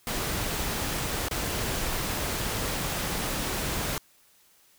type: noise with dropouts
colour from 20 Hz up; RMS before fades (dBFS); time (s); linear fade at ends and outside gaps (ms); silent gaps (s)
pink; -30; 0.07-3.98; 1; 1.285-1.311
effects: white hiss -61 dBFS RMS until 4.78 s